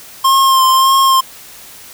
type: tone with vibrato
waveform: square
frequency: 1062 Hz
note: C6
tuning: 25 cents sharp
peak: -8 dBFS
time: 0.24-1.21 s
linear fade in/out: 10 ms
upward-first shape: sine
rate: 1.7 Hz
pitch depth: 25 cents each way
effects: white hiss -36 dBFS RMS until 1.93 s